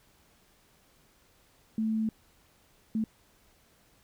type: tone bursts at uneven times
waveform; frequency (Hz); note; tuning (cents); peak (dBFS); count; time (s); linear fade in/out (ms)
sine; 220; A3; 0; -26; 2; 1.78-2.09 / 2.95-3.04; 2
effects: pink hiss -64 dBFS RMS until 4.03 s